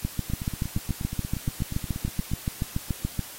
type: two click trains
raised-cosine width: 5 ms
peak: -13 / -19 dBFS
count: 23 / 18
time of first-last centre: 0.05-3.193 / 0.3-2.317 s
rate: 7 / 8.43 Hz
effects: white hiss -42 dBFS RMS until 3.38 s + AAC 48 kbps